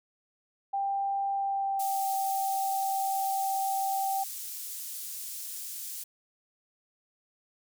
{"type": "tone with pitch glide", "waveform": "sine", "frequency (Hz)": [791, 777.9], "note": ["G5", "G5"], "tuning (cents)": [15, -14], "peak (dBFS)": -27, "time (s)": [0.73, 4.24], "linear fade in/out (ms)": 10, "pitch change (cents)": -29, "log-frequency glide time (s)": [1.32, 2.17]}
{"type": "high-pass noise", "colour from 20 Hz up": "pink", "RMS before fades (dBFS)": -39, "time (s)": [1.79, 6.04], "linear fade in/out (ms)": 10, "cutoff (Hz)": 8100, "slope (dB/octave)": 12}
{"effects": []}